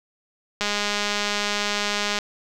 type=click train; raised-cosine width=0.2 ms; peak=-7 dBFS; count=326; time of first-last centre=0.61-2.188 s; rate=206 Hz; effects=none